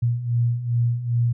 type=beating tone pair; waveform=sine; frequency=117.3 / 119.8 Hz; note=A#2 / A#2; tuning=+11 / +48 cents; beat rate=2.5 Hz; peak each=-25 / -20 dBFS; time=0.02-1.33 s; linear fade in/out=10 ms; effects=none